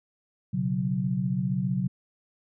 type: chord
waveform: sine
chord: B suspended second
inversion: none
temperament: equal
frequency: 123.47 / 138.59 / 185 Hz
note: B2 / C#3 / F#3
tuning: 0 / 0 / 0 cents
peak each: -31 / -29 / -27 dBFS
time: 0.53-1.88 s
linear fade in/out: 10 ms
effects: none